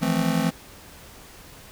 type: chord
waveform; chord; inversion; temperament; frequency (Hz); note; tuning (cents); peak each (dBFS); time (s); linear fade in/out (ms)
square; F major seventh; third; just; 163.7 / 174.61 / 218.3 / 261.9; E3 / F3 / A3 / C4; -12 / 0 / -13 / +2; -27; 0.01-0.51; 20
effects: pink hiss -46 dBFS RMS until 1.71 s

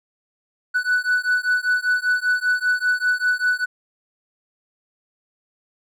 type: beating tone pair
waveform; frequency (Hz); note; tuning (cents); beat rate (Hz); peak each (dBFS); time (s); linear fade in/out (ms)
triangle; 1484 / 1489.1; F#6 / F#6; +5 / +11; 5.1; -19; 0.74-3.66; 20
effects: none

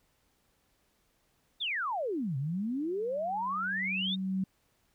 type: exponential two-way sweep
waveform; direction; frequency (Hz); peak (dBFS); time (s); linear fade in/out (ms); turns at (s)
sine; down then up; 3758 to 128.4 to 3758; -30; 1.6-4.16; 20; 2.37
type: tone with exponential growth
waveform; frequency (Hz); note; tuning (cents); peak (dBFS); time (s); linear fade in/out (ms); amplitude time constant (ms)
sine; 189.8; F#3; +44; -27; 2.18-4.44; 5; 490
effects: pink hiss -72 dBFS RMS until 4.94 s

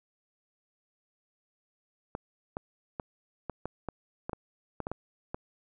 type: clicks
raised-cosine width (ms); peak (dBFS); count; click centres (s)
1; -20; 12; 2.151 / 2.569 / 2.998 / 3.497 / 3.656 / 3.887 / 4.295 / 4.332 / 4.803 / 4.869 / 4.916 / 5.345
effects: none

